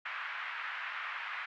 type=band-pass noise; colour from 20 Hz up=pink; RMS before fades=-40 dBFS; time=0.05-1.46 s; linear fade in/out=10 ms; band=1200 to 2400 Hz; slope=24 dB/octave; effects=none